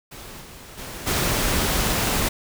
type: noise with level steps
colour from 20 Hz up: pink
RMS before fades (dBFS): -39 / -42 / -35 / -22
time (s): 0.11-2.29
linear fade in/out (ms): 10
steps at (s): 0.4 / 0.77 / 1.06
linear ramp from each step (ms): 20
effects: none